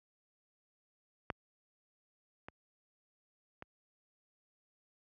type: clicks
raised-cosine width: 0.5 ms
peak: -19 / -30 / -30 dBFS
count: 3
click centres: 1.302 / 2.485 / 3.624 s
effects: high-pass 60 Hz 12 dB/octave